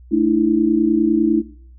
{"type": "chord", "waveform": "sine", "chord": "A suspended fourth", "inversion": "none", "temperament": "equal with one note detuned", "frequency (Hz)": [220, 299.7, 329.6], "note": ["A3", "D4", "E4"], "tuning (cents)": [0, 35, 0], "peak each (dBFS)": [-20, -17, -16], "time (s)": [0.11, 1.42], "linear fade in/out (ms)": 20, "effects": ["noise-tail reverb RT60 0.6 s tail -23 dB re dry", "added 61 Hz sine -40 dBFS peak until 1.78 s"]}